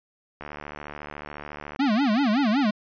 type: click train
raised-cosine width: 0.5 ms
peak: -21 dBFS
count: 101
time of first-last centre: 0.41-1.761 s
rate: 74 Hz
type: tone with vibrato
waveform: square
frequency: 245.1 Hz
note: B3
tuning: 13 cents flat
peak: -20 dBFS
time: 1.79-2.71 s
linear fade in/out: 10 ms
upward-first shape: sine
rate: 5.3 Hz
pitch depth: 290 cents each way
effects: resampled to 11025 Hz